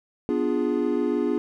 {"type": "chord", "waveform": "triangle", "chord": "B diminished seventh", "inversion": "none", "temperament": "equal", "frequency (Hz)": [246.9, 293.7, 349.2, 415.3], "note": ["B3", "D4", "F4", "Ab4"], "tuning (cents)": [0, 0, 0, 0], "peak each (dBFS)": -25, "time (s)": [0.29, 1.38], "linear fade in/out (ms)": 0, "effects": []}